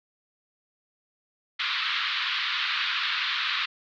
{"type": "band-pass noise", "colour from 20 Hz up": "white", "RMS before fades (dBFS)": -28, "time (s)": [1.59, 3.66], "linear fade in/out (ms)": 10, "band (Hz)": [1100, 4100], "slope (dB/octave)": 48, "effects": []}